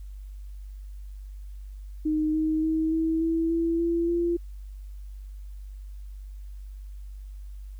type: tone with pitch steps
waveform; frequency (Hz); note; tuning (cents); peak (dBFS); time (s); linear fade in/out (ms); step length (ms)
sine; 308.6 / 313.3 / 318 / 322.8 / 327.7 / 332.7 / 337.7 / 342.8; D#4 / D#4 / D#4 / E4 / E4 / E4 / E4 / F4; -14 / +12 / +38 / -36 / -10 / +16 / +42 / -32; -22; 2.05-4.37; 10; 290
effects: added 49 Hz sine -37 dBFS peak until 7.79 s + white hiss -66 dBFS RMS until 7.79 s